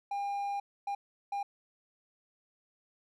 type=tone bursts at uneven times; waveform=triangle; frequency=804 Hz; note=G5; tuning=44 cents sharp; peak=-30 dBFS; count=3; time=0.11-0.6 / 0.87-0.95 / 1.32-1.43 s; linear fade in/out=5 ms; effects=none